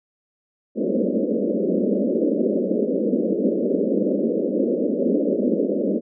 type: band-pass noise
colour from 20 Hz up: pink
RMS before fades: -21 dBFS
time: 0.75-6.01 s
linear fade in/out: 50 ms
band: 190 to 580 Hz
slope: 96 dB/octave
effects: none